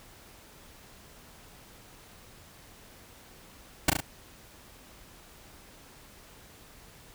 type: noise with echo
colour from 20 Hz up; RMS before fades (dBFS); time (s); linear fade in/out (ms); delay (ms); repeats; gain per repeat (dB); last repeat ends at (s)
pink; -20; 3.88-3.9; 5; 35; 3; -4; 4.005
effects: pink hiss -53 dBFS RMS until 7.14 s